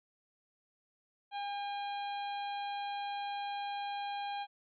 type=harmonic tone with a mistuned harmonic; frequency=810 Hz; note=G#5; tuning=43 cents flat; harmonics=1 / 2 / 3 / 4 / 5; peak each=-36 / -49 / -49 / -48 / -53 dBFS; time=1.31-4.47 s; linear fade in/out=50 ms; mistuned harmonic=2; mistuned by=-17 cents; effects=MP3 96 kbps